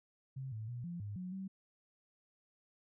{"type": "tone with pitch steps", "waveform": "sine", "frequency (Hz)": [132.9, 109.4, 121.3, 173.1, 102.7, 182.4, 191.5], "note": ["C3", "A2", "B2", "F3", "G#2", "F#3", "G3"], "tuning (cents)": [27, -9, -31, -15, -19, -24, -40], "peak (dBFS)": -40, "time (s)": [0.36, 1.48], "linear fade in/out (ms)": 10, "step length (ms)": 160, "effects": []}